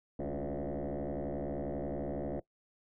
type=tone with frequency modulation; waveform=sine; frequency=146.83 Hz; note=D3; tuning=in tune; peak=-32 dBFS; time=0.19-2.4 s; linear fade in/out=5 ms; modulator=70.4 Hz; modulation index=7.4; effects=noise-tail reverb RT60 0.1 s tail -19 dB re dry + tanh soft clip ceiling -32 dBFS